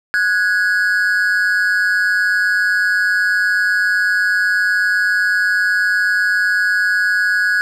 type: tone pair together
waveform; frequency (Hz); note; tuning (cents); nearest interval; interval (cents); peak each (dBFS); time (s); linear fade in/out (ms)
triangle; 1469.2 / 1661.2; F#6 / G#6; -13 / 0; major second; 213; -14; 0.14-7.61; 0
effects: none